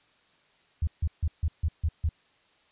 sine tone bursts, 78.6 Hz, D#2, 18 cents sharp, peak -22 dBFS, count 7, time 0.82-2.091 s, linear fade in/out 5 ms, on 53 ms, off 150 ms, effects white hiss -64 dBFS RMS until 2.71 s + resampled to 8000 Hz

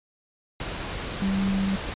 sine tone in noise, 194.2 Hz, G3, 16 cents flat, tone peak -22 dBFS, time 1.22-1.76 s, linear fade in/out 2 ms, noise pink, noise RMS -32 dBFS, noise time 0.6-1.94 s, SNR +7 dB, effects resampled to 8000 Hz

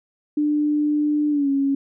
sine tone with pitch glide, 297.6 to 276.1 Hz, D4 to C#4, +23 to -7 cents, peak -17 dBFS, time 0.37-1.75 s, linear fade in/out 5 ms, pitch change -130 cents, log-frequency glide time 1.3-1.49 s, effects none

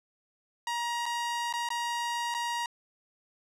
sawtooth tone with dropouts, 947 Hz, A#5, 27 cents sharp, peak -26 dBFS, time 0.67-2.66 s, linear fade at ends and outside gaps 2 ms, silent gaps 1.057-1.062 / 1.527-1.537 / 1.689-1.703 / 2.342-2.347 s, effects low-pass 9000 Hz 12 dB/octave

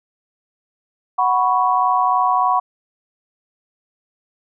sine chord, F# suspended fourth, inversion none, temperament just, 740 / 986.7 / 1110 Hz, F#5 / B5 / C#6, 0 / -2 / +2 cents, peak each -18 dBFS, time 1.18-2.6 s, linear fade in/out 10 ms, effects none

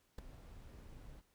brown noise with ADSR envelope, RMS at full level -38 dBFS, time 0.18-1.22 s, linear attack 5 ms, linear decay 8 ms, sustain -16 dB, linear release 29 ms, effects pink hiss -75 dBFS RMS until 1.34 s

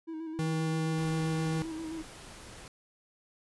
triangle tone with vibrato, 321 Hz, E4, 46 cents flat, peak -34 dBFS, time 0.07-2.03 s, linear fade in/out 20 ms, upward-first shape square, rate 7.6 Hz, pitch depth 32 cents each way
square tone, 159.8 Hz, D#3, 47 cents sharp, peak -30 dBFS, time 0.39-1.62 s, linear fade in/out 0 ms
pink noise, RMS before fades -48 dBFS, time 0.98-2.68 s, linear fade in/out 2 ms
effects resampled to 24000 Hz

